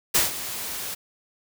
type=noise with ADSR envelope; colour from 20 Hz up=white; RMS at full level=-18 dBFS; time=0.14-0.95 s; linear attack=13 ms; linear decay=150 ms; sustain=-14 dB; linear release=13 ms; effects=none